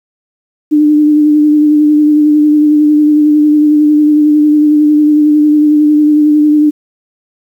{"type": "tone with vibrato", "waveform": "sine", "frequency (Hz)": 300, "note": "D4", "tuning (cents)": 37, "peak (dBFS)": -4, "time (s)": [0.71, 6.71], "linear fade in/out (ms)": 20, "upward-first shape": "sine", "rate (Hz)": 11, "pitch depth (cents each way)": 22, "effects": ["7-bit"]}